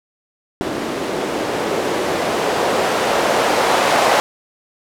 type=noise with low-pass filter sweep; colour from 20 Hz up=violet; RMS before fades=-18 dBFS; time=0.61-4.2 s; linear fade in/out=0 ms; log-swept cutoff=330 to 680 Hz; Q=1.3; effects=none